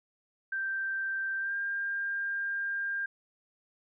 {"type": "tone with pitch glide", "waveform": "sine", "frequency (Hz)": [1568, 1600], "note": ["G6", "G6"], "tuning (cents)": [0, 35], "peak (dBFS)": -30, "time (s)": [0.52, 3.06], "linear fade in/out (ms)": 5, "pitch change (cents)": 35, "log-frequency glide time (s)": [1.39, 1.54], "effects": []}